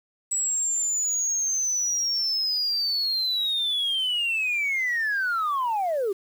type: linear sweep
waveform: sine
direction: down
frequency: 7840 to 370 Hz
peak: -21 dBFS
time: 0.31-6.13 s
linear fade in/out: 10 ms
effects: tanh soft clip ceiling -20 dBFS + 8-bit